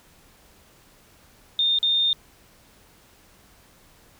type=tone with dropouts; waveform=sine; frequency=3638 Hz; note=A#7; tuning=43 cents flat; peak=-18 dBFS; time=1.59-2.13 s; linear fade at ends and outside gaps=1 ms; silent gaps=1.787-1.829 s; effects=pink hiss -55 dBFS RMS until 4.19 s